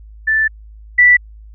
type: tone pair in turn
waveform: sine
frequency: 1760 / 1966.7 Hz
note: A6 / B6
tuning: 0 / -8 cents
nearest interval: major second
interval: 192 cents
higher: second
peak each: -11 / -5 dBFS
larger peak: second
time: 0.27-0.48 / 0.98-1.17 s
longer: first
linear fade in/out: 10 ms
effects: added 53 Hz sine -35 dBFS peak until 1.54 s